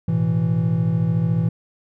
triangle chord, A suspended second, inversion none, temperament just, 110 / 123.75 / 165 Hz, A2 / B2 / E3, 0 / +4 / +2 cents, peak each -21 / -22 / -17 dBFS, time 0.08-1.49 s, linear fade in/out 5 ms, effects none

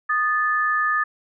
sine tone pair together, 1234.6 / 1746 Hz, D#6 / A6, -14 / -14 cents, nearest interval tritone, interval 600 cents, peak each -21 dBFS, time 0.09-1.04 s, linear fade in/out 10 ms, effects none

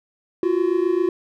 triangle tone pair together, 343 / 370.5 Hz, F4 / F#4, -31 / +2 cents, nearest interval minor second, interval 133 cents, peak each -18 dBFS, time 0.43-1.09 s, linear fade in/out 2 ms, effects none

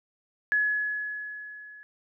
sine tone with level ramp, 1695 Hz, G#6, 35 cents sharp, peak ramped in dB -20 to -45 dBFS, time 0.52-1.83 s, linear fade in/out 0 ms, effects none

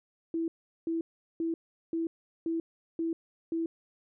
sine tone bursts, 329.6 Hz, E4, in tune, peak -28 dBFS, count 7, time 0.34-3.66 s, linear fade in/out 2 ms, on 140 ms, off 390 ms, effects none

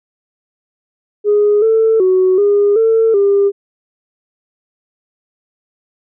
sine tone with pitch steps, 414.9 / 445.3 / 372.3 / 407.7 / 448.9 / 400.2 Hz, G#4 / A4 / F#4 / G#4 / A4 / G4, -2 / +21 / +11 / -32 / +35 / +36 cents, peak -7 dBFS, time 1.24-3.52 s, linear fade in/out 50 ms, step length 380 ms, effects tanh soft clip ceiling -4 dBFS

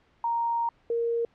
sine tone pair in turn, 932.3 / 466.1 Hz, A#5 / A#4, 0 / 0 cents, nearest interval octave, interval 1200 cents, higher first, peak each -24 dBFS, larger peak neither, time 0.24-0.69 / 0.9-1.25 s, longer first, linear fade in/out 2 ms, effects pink hiss -64 dBFS RMS until 1.34 s + low-pass 3000 Hz 12 dB/octave

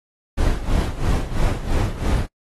brown noise with tremolo, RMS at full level -17 dBFS, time 0.37-2.27 s, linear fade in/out 20 ms, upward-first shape sine, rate 3 Hz, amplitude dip 75%, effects noise-tail reverb RT60 0.1 s tail -25 dB re dry + AAC 32 kbps

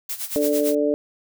blue noise with tremolo, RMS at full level -27 dBFS, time 0.09-0.75 s, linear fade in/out 5 ms, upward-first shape sine, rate 8.9 Hz, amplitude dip 80%
harmonic tone, 146.83 Hz, D3, in tune, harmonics 2 / 3 / 4, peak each -22 / -22 / -22 dBFS, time 0.36-0.94 s, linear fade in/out 0 ms
effects none

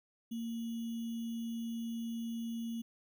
sine tone with sample-and-hold, 230 Hz, A#3, 23 cents flat, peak -36 dBFS, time 0.31-2.82 s, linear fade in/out 10 ms, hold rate 3150 Hz, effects none

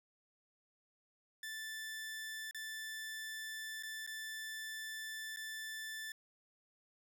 sawtooth tone with dropouts, 1760 Hz, A6, in tune, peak -39 dBFS, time 1.43-6.12 s, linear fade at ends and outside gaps 2 ms, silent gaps 2.511-2.546 / 3.826-3.833 / 4.065-4.074 / 5.362-5.37 s, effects none

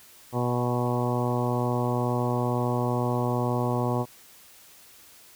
harmonic tone with a mistuned harmonic, 122.2 Hz, B2, 18 cents flat, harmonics 1 / 2 / 3 / 4 / 5 / 6 / 7 / 8 / 9, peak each -27 / -30 / -32 / -33 / -34 / -35 / -35 / -36 / -37 dBFS, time 0.32-4.06 s, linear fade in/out 50 ms, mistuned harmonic 6, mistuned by +20 cents, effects white hiss -52 dBFS RMS until 5.35 s

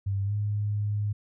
sine tone with pitch glide, 98.6 to 103.86 Hz, G2 to G#2, +11 to +1 cents, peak -25 dBFS, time 0.06-1.13 s, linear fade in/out 10 ms, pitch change +90 cents, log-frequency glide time 0.24-0.33 s, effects none

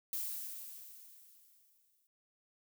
violet noise with exponential decay, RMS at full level -37 dBFS, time 0.13-2.07 s, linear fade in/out 1 ms, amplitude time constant 420 ms, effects none

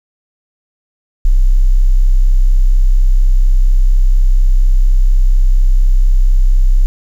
sine tone, 32.11 Hz, C1, 32 cents flat, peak -5 dBFS, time 1.25-6.86 s, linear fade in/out 0 ms, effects 7-bit

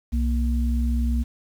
sine tone pair together, 62.8 / 234.2 Hz, B1 / A#3, +30 / +8 cents, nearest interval octave + major seventh, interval 2278 cents, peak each -20 / -27 dBFS, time 0.12-1.24 s, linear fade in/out 20 ms, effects 8-bit

